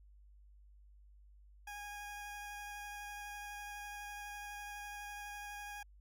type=tone with vibrato; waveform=20% pulse; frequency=822 Hz; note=G#5; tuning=18 cents flat; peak=-40 dBFS; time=1.67-5.83 s; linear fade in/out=5 ms; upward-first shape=sine; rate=12 Hz; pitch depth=10 cents each way; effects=added 50 Hz sine -58 dBFS peak until 6 s